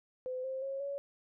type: tone with pitch steps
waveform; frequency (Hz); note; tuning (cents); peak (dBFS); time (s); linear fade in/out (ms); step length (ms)
sine; 510 / 526.5 / 543.5 / 561; C5 / C5 / C#5 / C#5; -44 / +11 / -34 / +21; -35; 0.26-0.98; 0; 180
effects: none